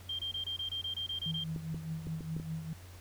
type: tone bursts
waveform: sine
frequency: 3179 Hz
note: G7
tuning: 24 cents sharp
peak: -34 dBFS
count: 11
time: 0.09-1.44 s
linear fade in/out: 5 ms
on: 100 ms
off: 25 ms
type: tone with tremolo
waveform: sine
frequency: 160.2 Hz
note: E3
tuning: 49 cents flat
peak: -33 dBFS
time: 1.26-2.73 s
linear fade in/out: 0 ms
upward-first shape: triangle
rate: 4.9 Hz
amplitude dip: 70%
type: clicks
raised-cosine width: 3 ms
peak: -29 dBFS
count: 6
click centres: 1.562 / 1.745 / 2.07 / 2.208 / 2.366 / 2.399 s
effects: added 90 Hz sine -49 dBFS peak until 3 s + pink hiss -56 dBFS RMS until 3 s